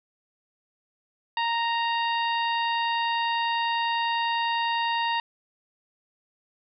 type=harmonic tone; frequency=930 Hz; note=A#5; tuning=4 cents flat; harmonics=1 / 2 / 3 / 4 / 5; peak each=-25 / -31 / -32 / -35 / -41 dBFS; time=1.37-5.2 s; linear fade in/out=2 ms; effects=none